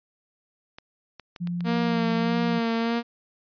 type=clicks; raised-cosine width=0.2 ms; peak=-23 dBFS; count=9; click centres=0.785 / 1.197 / 1.362 / 1.473 / 1.607 / 1.67 / 1.763 / 1.991 / 2.109 s
type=tone; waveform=sine; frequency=174.4 Hz; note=F3; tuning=2 cents flat; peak=-26 dBFS; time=1.4-2.6 s; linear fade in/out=20 ms
type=tone with vibrato; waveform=sawtooth; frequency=232 Hz; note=A#3; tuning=8 cents flat; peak=-19 dBFS; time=1.64-3.03 s; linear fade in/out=50 ms; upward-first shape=sine; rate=1.6 Hz; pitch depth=28 cents each way
effects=resampled to 11025 Hz